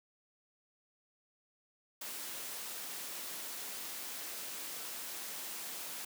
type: noise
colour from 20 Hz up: white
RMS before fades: -43 dBFS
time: 2.01-6.05 s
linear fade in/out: 5 ms
effects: high-pass 200 Hz 12 dB/octave